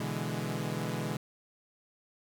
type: chord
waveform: sawtooth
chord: E dominant seventh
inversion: second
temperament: equal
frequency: 123.47 / 146.83 / 164.81 / 207.7 Hz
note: B2 / D3 / E3 / G#3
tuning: 0 / 0 / 0 / 0 cents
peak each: -34 dBFS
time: 0-1.17 s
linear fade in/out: 5 ms
effects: none